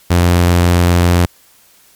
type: tone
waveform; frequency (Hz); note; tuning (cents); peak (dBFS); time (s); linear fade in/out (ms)
sawtooth; 87.5; F2; +4; -4; 0.1-1.26; 10
effects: white hiss -48 dBFS RMS until 1.95 s + MP3 96 kbps